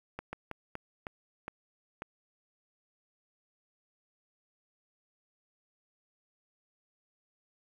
slowing click train, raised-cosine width 0.5 ms, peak -23 dBFS, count 7, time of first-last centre 0.19-2.021 s, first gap 140 ms, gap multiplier 1.31, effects 9-bit

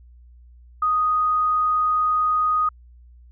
sine tone, 1244.5 Hz, D#6, in tune, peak -17 dBFS, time 0.82-2.69 s, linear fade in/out 5 ms, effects added 60 Hz sine -45 dBFS peak until 3.31 s

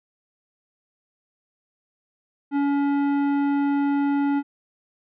triangle tone with tanh clipping, 283 Hz, C#4, 36 cents sharp, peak -21 dBFS, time 2.51-4.43 s, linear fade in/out 50 ms, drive 17 dB, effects none

